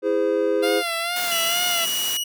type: chord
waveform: triangle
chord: E augmented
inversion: none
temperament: just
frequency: 329.6 / 412 / 515 Hz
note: E4 / G#4 / B#4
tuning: 0 / -14 / -28 cents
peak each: -23 / -20 / -20 dBFS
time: 0.02-0.83 s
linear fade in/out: 50 ms
type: tone with vibrato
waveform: 10% pulse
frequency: 690 Hz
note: F5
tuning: 21 cents flat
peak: -15 dBFS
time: 0.62-1.86 s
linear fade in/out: 20 ms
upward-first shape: sine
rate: 2.2 Hz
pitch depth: 59 cents each way
type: high-pass noise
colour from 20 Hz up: white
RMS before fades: -29 dBFS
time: 1.16-2.17 s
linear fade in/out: 2 ms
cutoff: 140 Hz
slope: 48 dB/octave
type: tone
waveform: sawtooth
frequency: 2913 Hz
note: F#7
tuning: 28 cents flat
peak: -20 dBFS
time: 1.31-2.24 s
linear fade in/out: 10 ms
effects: none